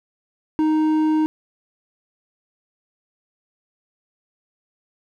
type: tone with hard clipping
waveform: sine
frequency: 311.1 Hz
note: D#4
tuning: in tune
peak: -17 dBFS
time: 0.59-1.26 s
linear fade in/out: 0 ms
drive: 6 dB
effects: none